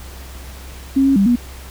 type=tone with pitch steps; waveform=sine; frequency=270.5 / 273.1 / 197.5 / 241.5 Hz; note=C#4 / C#4 / G3 / B3; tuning=-42 / -26 / +13 / -39 cents; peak=-10 dBFS; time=0.96-1.36 s; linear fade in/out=10 ms; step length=100 ms; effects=added 65 Hz sine -33 dBFS peak until 1.7 s + pink hiss -39 dBFS RMS until 1.7 s